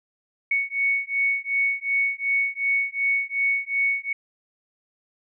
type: beating tone pair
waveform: sine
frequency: 2220 / 2222.7 Hz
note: C#7 / C#7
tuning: +2 / +4 cents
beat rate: 2.7 Hz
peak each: -24 dBFS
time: 0.51-4.13 s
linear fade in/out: 5 ms
effects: none